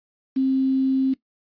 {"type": "tone with quantisation", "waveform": "sine", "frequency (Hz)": 265.1, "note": "C4", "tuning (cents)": 23, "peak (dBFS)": -17, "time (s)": [0.36, 1.14], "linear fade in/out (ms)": 10, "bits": 7, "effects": ["noise-tail reverb RT60 0.1 s tail -17 dB re dry", "resampled to 11025 Hz"]}